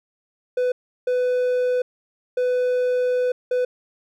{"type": "tone bursts at uneven times", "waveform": "triangle", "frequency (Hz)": 499.1, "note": "B4", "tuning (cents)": 18, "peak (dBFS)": -16, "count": 4, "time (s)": [[0.57, 0.72], [1.07, 1.82], [2.37, 3.32], [3.51, 3.65]], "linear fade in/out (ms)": 5, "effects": []}